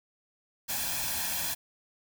white noise with comb filter, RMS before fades -32 dBFS, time 0.68-1.55 s, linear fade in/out 20 ms, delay 1.2 ms, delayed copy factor +0.7, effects none

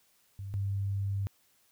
sine tone pair in turn, 98.5 / 98.92 Hz, G2 / G2, +9 / +16 cents, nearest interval unison, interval 7 cents, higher second, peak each -37 / -29 dBFS, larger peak second, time 0.39-0.54 / 0.54-1.27 s, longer second, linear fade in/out 0 ms, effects white hiss -68 dBFS RMS until 1.71 s

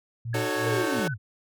sine tone with tremolo, 116.54 Hz, A#2, in tune, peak -27 dBFS, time 0.25-1 s, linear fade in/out 5 ms, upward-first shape sine, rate 2.7 Hz, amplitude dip 100%
sine tone with pitch glide, 1661.2 to 1505.8 Hz, G#6 to F#6, 0 to +30 cents, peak -33 dBFS, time 0.33-1.14 s, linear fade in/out 5 ms, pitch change -170 cents, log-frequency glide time 0.61-1.02 s
sawtooth chord, D# half-diminished seventh, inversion none, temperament equal with one note detuned, 304.9 / 370 / 440 / 554.4 Hz, D#4 / F#4 / A4 / C#5, -35 / 0 / 0 / 0 cents, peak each -28 dBFS, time 0.34-1.08 s, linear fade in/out 5 ms
sine linear sweep, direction down, 493.9 to 87.31 Hz, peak -28 dBFS, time 0.63-1.18 s, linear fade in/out 50 ms
effects none

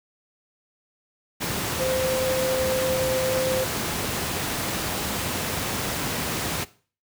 sine tone in noise, 519 Hz, C5, 14 cents flat, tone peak -23 dBFS, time 1.79-3.65 s, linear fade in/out 20 ms, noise pink, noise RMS -27 dBFS, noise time 1.4-6.65 s, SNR +1 dB, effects noise-tail reverb RT60 0.4 s tail -18 dB re dry + high-pass 80 Hz 12 dB/octave

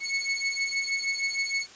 sawtooth beating tone pair, 2200 / 2206.4 Hz, C#7 / C#7, -14 / -9 cents, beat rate 6.4 Hz, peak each -26 dBFS, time 0-1.67 s, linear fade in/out 50 ms, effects white hiss -49 dBFS RMS until 1.75 s + resampled to 16000 Hz

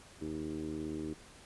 10% pulse tone with low-pass filter, 77.78 Hz, D#2, in tune, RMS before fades -39 dBFS, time 0.21-1.14 s, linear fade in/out 10 ms, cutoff 340 Hz, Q 4.6, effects pink hiss -56 dBFS RMS until 1.45 s + resampled to 24000 Hz

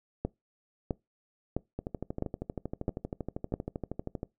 two click trains, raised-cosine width 2 ms, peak -16 / -21 dBFS, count 6 / 32, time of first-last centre 0.25-3.539 / 1.79-4.231 s, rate 1.52 / 12.7 Hz, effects noise-tail reverb RT60 0.2 s tail -23 dB re dry

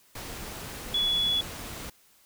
sine tone in noise, 3398 Hz, G#7, 39 cents sharp, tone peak -23 dBFS, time 0.94-1.41 s, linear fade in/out 5 ms, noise pink, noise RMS -39 dBFS, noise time 0.15-1.9 s, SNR +13 dB, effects white hiss -61 dBFS RMS until 2.25 s

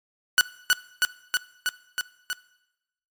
sawtooth tone with echo, 1480 Hz, F#6, in tune, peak -10 dBFS, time 0.38-0.41 s, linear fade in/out 0 ms, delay 320 ms, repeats 6, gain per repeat -2 dB, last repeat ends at 2.33 s, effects noise-tail reverb RT60 0.9 s tail -20 dB re dry + MP3 96 kbps

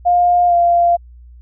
sine tone with pitch glide, 707 to 692.1 Hz, F5 to F5, +21 to -16 cents, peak -9 dBFS, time 0.05-0.97 s, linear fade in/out 20 ms, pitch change -37 cents, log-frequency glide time 0.47-0.54 s, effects added 60 Hz sine -37 dBFS peak until 1.41 s

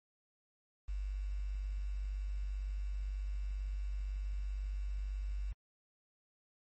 sine tone with quantisation, 49 Hz, G1, in tune, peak -35 dBFS, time 0.88-5.53 s, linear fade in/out 10 ms, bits 10, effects MP3 32 kbps

